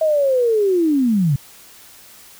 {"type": "linear sweep", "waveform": "sine", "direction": "down", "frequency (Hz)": [643, 129.5], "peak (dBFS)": -13, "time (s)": [0.01, 1.36], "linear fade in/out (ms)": 5, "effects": ["white hiss -44 dBFS RMS until 2.39 s"]}